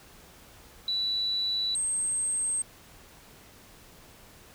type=tone pair in turn; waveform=sine; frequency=3951 / 8372 Hz; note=B7 / C9; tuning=0 / 0 cents; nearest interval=octave + minor second; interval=1300 cents; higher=second; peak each=-26 dBFS; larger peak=neither; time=0.88-1.75 / 1.75-2.62 s; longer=neither; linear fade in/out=2 ms; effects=pink hiss -53 dBFS RMS until 4.54 s